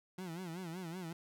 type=tone with vibrato; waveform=30% pulse; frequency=174.61 Hz; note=F3; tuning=in tune; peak=-39 dBFS; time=0.18-1.13 s; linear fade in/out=5 ms; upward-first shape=sine; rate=5.3 Hz; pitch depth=140 cents each way; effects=none